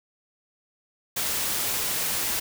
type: noise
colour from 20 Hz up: white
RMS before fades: -27 dBFS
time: 1.16-2.4 s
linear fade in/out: 10 ms
effects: none